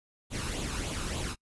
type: noise with flanger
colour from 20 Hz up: pink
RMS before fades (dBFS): -34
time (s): 0.3-1.36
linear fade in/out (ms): 50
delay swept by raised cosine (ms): 0.27 to 0.79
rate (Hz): 3.4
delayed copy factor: +0.55
effects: noise-tail reverb RT60 0.1 s tail -26 dB re dry + resampled to 24000 Hz